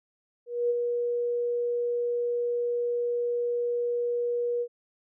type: tone with ADSR envelope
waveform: sine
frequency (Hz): 480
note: B4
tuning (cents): -49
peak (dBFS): -21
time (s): 0.46-4.68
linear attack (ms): 240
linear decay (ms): 27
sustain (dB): -4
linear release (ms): 66
effects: none